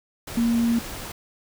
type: tone in noise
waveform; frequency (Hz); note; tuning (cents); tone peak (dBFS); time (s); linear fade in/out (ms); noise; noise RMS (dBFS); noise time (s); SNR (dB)
sine; 233.1; A#3; 0; -18; 0.37-0.79; 5; pink; -35; 0.27-1.12; +14
effects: none